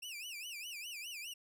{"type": "tone with vibrato", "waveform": "sawtooth", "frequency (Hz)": 2637, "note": "E7", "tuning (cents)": 0, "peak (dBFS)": -40, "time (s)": [0.02, 1.34], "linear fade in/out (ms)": 10, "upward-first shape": "sine", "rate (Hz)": 4.9, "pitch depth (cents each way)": 220, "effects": []}